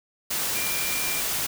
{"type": "tone in noise", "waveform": "sine", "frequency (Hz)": 2378, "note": "D7", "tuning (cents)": 21, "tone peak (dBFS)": -32, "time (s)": [0.55, 1.21], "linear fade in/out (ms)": 10, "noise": "white", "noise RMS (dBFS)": -27, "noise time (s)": [0.3, 1.47], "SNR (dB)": -8, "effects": []}